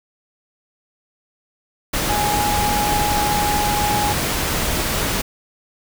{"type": "tone in noise", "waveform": "sine", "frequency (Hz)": 830.6, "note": "G#5", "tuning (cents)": 0, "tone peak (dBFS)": -19, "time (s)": [2.09, 4.13], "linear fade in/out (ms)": 10, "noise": "pink", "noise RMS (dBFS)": -21, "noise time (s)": [1.93, 5.22], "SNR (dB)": -1, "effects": []}